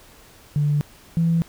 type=tone pair in turn; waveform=sine; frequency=146.83 / 166.45 Hz; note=D3 / E3; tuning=0 / +17 cents; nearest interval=major second; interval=217 cents; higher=second; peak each=-16 / -15 dBFS; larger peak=second; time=0.56-0.81 / 1.17-1.42 s; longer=neither; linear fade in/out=0 ms; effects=tanh soft clip ceiling -11 dBFS + pink hiss -49 dBFS RMS until 1.48 s